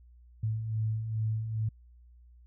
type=beating tone pair; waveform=sine; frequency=107.9 / 110.3 Hz; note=A2 / A2; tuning=-33 / +5 cents; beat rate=2.4 Hz; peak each=-38 / -29 dBFS; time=0.43-1.69 s; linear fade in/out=5 ms; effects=added 60 Hz sine -53 dBFS peak until 2.46 s